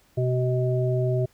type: harmonic tone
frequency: 126.3 Hz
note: B2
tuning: 39 cents sharp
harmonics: 1 / 3 / 5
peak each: -22 / -27 / -29 dBFS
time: 0.17-1.26 s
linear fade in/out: 10 ms
effects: pink hiss -61 dBFS RMS until 1.33 s